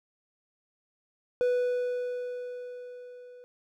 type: tone with level ramp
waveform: triangle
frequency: 493.9 Hz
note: B4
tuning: in tune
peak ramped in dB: -20 to -45 dBFS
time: 1.41-3.44 s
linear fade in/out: 0 ms
effects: none